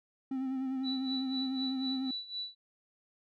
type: tone with vibrato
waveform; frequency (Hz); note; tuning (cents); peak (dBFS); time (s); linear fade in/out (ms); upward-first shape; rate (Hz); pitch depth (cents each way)
triangle; 263.2; C4; +10; -30; 0.31-2.11; 5; sine; 10; 33
type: tone with tremolo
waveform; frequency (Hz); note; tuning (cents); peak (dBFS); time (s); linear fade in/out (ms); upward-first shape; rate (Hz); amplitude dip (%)
sine; 3951; B7; 0; -34; 0.83-2.55; 50; sine; 4; 80
effects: none